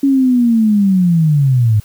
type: linear sweep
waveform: sine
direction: down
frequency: 279.7 to 102.6 Hz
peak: -8 dBFS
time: 0.03-1.8 s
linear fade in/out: 5 ms
effects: white hiss -45 dBFS RMS until 1.84 s